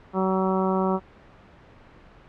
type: harmonic tone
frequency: 189 Hz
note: F#3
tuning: 37 cents sharp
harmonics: 1 / 2 / 3 / 4 / 5 / 6 / 7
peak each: -24 / -26 / -30 / -31 / -30 / -32 / -34 dBFS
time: 0.13-1 s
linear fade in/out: 50 ms
effects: pink hiss -50 dBFS RMS until 2.28 s + low-pass 2000 Hz 12 dB/octave